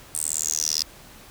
10% pulse tone with high-pass filter sweep, 77.78 Hz, D#2, in tune, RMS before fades -26 dBFS, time 0.15-0.83 s, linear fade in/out 0 ms, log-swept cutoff 8900 to 5000 Hz, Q 8.6, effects pink hiss -47 dBFS RMS until 1.3 s

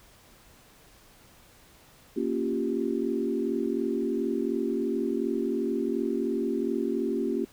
sine chord, G half-diminished seventh, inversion first, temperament equal, 233.1 / 277.2 / 349.2 / 392 Hz, Bb3 / Db4 / F4 / G4, 0 / 0 / 0 / 0 cents, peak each -31 dBFS, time 2.16-7.45 s, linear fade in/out 10 ms, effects pink hiss -56 dBFS RMS until 7.52 s

